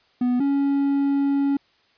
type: tone pair in turn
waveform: triangle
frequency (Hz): 246.9 / 279.3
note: B3 / C#4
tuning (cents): 0 / +13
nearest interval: major second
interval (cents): 213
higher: second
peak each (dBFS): -16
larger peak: neither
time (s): 0.21-0.4 / 0.4-1.57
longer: second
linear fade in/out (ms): 5
effects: white hiss -61 dBFS RMS until 1.97 s + resampled to 11025 Hz